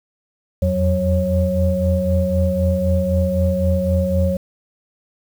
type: tone cluster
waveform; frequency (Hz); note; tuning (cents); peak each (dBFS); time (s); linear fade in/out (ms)
sine; 82.2 / 86.1 / 184.6 / 547; E2 / F2 / F#3 / C#5; -4 / -24 / -4 / -23; -20; 0.62-4.37; 5
effects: tanh soft clip ceiling -4 dBFS + 7-bit